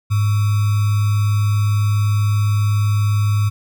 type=tone with sample-and-hold; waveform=sine; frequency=103.83 Hz; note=G#2; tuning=in tune; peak=-13 dBFS; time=0.1-3.5 s; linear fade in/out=20 ms; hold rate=1225 Hz; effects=none